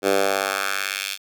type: tone with high-pass filter sweep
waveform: 10% pulse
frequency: 98 Hz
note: G2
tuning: in tune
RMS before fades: -23 dBFS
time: 0.02-1.18 s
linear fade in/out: 50 ms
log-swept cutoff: 380 to 3300 Hz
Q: 1.4
effects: none